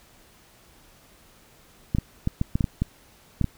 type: clicks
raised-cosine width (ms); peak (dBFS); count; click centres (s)
5; -10; 10; 1.949 / 1.985 / 2.274 / 2.414 / 2.555 / 2.608 / 2.642 / 2.82 / 3.413 / 3.443
effects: pink hiss -55 dBFS RMS until 3.57 s